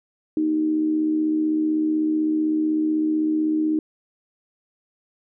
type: tone with amplitude modulation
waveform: sine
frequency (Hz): 310.2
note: D#4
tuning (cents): -5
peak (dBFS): -16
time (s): 0.37-3.79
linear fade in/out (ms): 2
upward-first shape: sine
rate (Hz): 75.9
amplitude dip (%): 50
effects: none